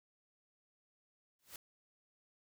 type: noise with exponential growth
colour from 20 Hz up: white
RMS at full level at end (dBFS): -45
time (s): 1.39-1.56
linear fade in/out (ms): 2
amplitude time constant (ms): 35
effects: none